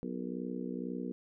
harmonic tone with a mistuned harmonic, 61.9 Hz, B1, 5 cents sharp, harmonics 3 / 4 / 5 / 6 / 7 / 8, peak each -41 / -39 / -44 / -45 / -48 / -46 dBFS, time 0.03-1.12 s, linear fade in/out 0 ms, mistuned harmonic 8, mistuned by -75 cents, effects none

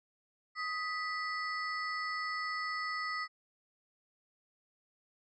square ring-modulated tone, 1611 Hz, G6, 47 cents sharp, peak -32 dBFS, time 0.55-3.28 s, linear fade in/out 50 ms, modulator 358 Hz, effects resampled to 16000 Hz

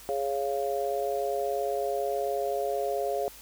sine chord, Db major, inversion second, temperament just, 415.8 / 554.4 / 693 Hz, Ab4 / Db5 / F5, +2 / 0 / -14 cents, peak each -31 dBFS, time 0.09-3.28 s, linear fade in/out 0 ms, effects added 50 Hz sine -56 dBFS peak until 3.41 s + white hiss -49 dBFS RMS until 3.41 s

